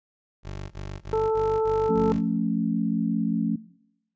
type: tone bursts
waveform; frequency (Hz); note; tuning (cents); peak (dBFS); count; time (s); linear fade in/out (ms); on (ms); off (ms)
20% pulse; 49; G1; 0; -28; 6; 0.43-2.215; 50; 280; 21
type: harmonic tone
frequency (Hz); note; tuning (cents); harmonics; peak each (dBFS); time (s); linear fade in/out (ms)
440.6; A4; +2; 1 / 2 / 3; -21 / -29 / -36; 1.13-2.12; 0
type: chord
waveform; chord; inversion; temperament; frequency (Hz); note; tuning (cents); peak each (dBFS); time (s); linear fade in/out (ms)
sine; F augmented; none; equal; 174.61 / 220 / 277.2; F3 / A3 / C#4; 0 / 0 / 0; -27 / -26 / -29; 1.89-3.56; 5
effects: noise-tail reverb RT60 0.8 s tail -20 dB re dry + resampled to 16000 Hz